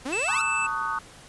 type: exponential sweep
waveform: sawtooth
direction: up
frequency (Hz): 243.8 to 1450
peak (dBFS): -25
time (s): 0.05-0.42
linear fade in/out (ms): 10
type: tone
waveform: square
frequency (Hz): 2637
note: E7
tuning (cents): 0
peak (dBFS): -26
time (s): 0.12-0.67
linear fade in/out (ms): 10
type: chord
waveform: sine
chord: D# half-diminished seventh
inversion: second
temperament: just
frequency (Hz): 896 / 1120.1 / 1244.5 / 1493.4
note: A5 / C#6 / D#6 / F#6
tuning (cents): +31 / +18 / 0 / +16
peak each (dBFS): -33 / -32 / -29 / -32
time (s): 0.28-0.99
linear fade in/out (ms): 5
effects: pink hiss -48 dBFS RMS until 1.28 s + resampled to 24000 Hz